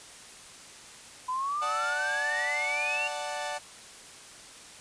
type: exponential sweep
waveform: sine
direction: up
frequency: 1000 to 2794 Hz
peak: -28 dBFS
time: 1.28-3.08 s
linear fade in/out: 10 ms
type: chord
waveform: sawtooth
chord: D major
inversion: none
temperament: equal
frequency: 587.3 / 740 / 880 Hz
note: D5 / F#5 / A5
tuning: 0 / 0 / 0 cents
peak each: -33 dBFS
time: 1.61-3.59 s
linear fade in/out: 20 ms
effects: white hiss -48 dBFS RMS until 4.8 s + resampled to 22050 Hz